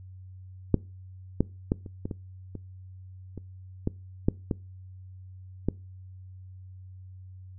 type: clicks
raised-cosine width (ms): 3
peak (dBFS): -6 / -8 / -10 / -28 / -19 / -20 / -24 / -25 / -13 / -8 / -13 / -11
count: 12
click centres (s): 0.743 / 1.406 / 1.719 / 1.862 / 2.055 / 2.112 / 2.553 / 3.377 / 3.874 / 4.285 / 4.512 / 5.686
effects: noise-tail reverb RT60 0.3 s tail -23 dB re dry + added 93 Hz sine -43 dBFS peak until 7.58 s